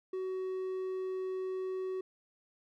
triangle tone, 374.9 Hz, F#4, 23 cents sharp, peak -32 dBFS, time 0.13-2.01 s, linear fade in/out 5 ms, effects none

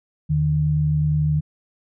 sine tone pair together, 80.2 / 151.4 Hz, E2 / D#3, -47 / -47 cents, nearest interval major seventh, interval 1100 cents, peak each -25 / -17 dBFS, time 0.29-1.41 s, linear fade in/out 20 ms, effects none

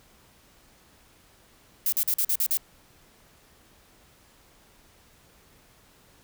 violet noise bursts, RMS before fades -24 dBFS, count 7, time 1.86-2.572 s, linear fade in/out 2 ms, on 64 ms, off 44 ms, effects pink hiss -58 dBFS RMS until 6.23 s

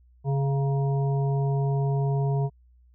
harmonic tone with a mistuned harmonic, 138.59 Hz, C#3, in tune, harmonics 1 / 3 / 5 / 7, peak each -22 / -32 / -36 / -39 dBFS, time 0.24-2.5 s, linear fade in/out 50 ms, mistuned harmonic 7, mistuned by -50 cents, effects added 61 Hz sine -54 dBFS peak until 2.94 s

